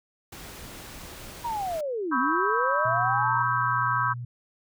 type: noise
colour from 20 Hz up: pink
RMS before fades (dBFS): -42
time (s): 0.32-1.81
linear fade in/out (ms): 5
type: linear two-way sweep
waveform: sine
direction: down then up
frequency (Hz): 967 to 240 to 967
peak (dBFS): -27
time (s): 1.44-3.44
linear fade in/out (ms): 10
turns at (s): 2.18
type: chord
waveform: sine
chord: C# half-diminished seventh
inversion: third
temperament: equal with one note detuned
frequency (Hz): 987.8 / 1108.7 / 1286.9 / 1568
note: B5 / C#6 / E6 / G6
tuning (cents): 0 / 0 / -42 / 0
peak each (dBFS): -28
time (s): 2.11-4.14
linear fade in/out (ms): 20
type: tone with pitch glide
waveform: sine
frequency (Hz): 120.1 to 121.22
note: B2 to B2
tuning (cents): -48 to -32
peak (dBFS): -32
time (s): 2.85-4.25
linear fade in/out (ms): 5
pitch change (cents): +16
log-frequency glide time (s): 2.98-3.21
effects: none